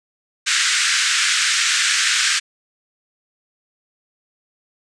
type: band-pass noise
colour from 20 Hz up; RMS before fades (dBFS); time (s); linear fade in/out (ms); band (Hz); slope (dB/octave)
pink; -18; 0.46-2.4; 20; 1400 to 8500; 48
effects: none